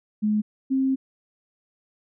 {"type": "tone pair in turn", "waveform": "sine", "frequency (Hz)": [211.9, 265.9], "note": ["G#3", "C4"], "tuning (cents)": [35, 28], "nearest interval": "major third", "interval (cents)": 393, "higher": "second", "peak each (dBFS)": -19, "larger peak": "neither", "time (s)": [[0.22, 0.42], [0.7, 0.96]], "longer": "second", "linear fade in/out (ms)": 20, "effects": []}